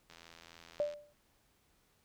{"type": "click train", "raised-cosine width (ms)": 0.2, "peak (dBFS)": -36, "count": 71, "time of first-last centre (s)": [0.1, 0.937], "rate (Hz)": 83.6}
{"type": "tone with exponential decay", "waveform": "sine", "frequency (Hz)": 589, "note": "D5", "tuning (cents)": 5, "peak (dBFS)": -27, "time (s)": [0.8, 1.13], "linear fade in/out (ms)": 0, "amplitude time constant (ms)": 70}
{"effects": ["pink hiss -72 dBFS RMS until 2.04 s"]}